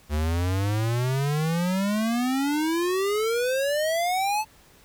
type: exponential sweep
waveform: square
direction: up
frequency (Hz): 73.1 to 880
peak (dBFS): -23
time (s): 0.09-4.45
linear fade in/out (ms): 50
effects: pink hiss -55 dBFS RMS until 4.84 s

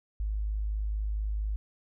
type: tone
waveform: sine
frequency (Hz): 52.2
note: G#1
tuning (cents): +10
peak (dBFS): -28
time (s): 0.2-1.56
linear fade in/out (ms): 0
effects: none

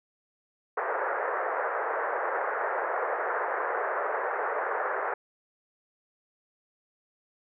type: band-pass noise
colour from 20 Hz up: pink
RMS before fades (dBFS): -30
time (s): 0.77-5.14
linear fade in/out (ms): 5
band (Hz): 430 to 1800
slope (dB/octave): 48
effects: none

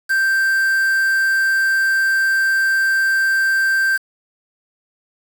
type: tone with quantisation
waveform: triangle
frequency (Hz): 1568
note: G6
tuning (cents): 0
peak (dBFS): -12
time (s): 0.09-3.98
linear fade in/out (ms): 20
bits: 5
effects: none

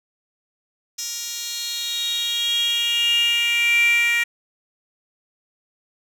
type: tone with high-pass filter sweep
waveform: 10% pulse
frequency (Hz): 470.8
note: A#4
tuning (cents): +17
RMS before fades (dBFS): -21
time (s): 0.98-4.24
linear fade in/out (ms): 10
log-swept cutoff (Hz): 5100 to 2100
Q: 9.1
effects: none

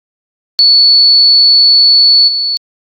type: tone with level steps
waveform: sine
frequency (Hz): 4435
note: C#8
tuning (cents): 0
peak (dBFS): -3 / -11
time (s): 0.59-2.57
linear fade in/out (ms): 0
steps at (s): 2.27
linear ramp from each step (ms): 20
effects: Opus 48 kbps

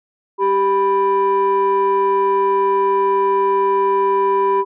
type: tone pair together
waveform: sine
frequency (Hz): 392 / 987.8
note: G4 / B5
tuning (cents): 0 / 0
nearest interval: octave + major third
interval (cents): 1600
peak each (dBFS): -14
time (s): 0.38-4.65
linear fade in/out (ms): 50
effects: tanh soft clip ceiling -9 dBFS

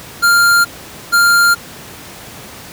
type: tone pair in turn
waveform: square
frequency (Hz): 1396.9 / 1396.9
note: F6 / F6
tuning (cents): 0 / 0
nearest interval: unison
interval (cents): 0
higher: neither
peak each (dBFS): -8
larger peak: neither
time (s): 0.22-0.65 / 1.12-1.55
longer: neither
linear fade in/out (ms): 20
effects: pink hiss -33 dBFS RMS until 2.72 s + high-pass 80 Hz 12 dB/octave

